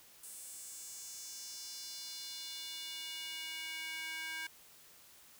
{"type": "tone with high-pass filter sweep", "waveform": "square", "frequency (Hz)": 320, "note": "D#4", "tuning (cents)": 49, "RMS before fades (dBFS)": -45, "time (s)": [0.23, 4.47], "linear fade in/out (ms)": 5, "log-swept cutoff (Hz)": [9200, 1800], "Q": 2.5, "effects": ["white hiss -60 dBFS RMS until 5.39 s"]}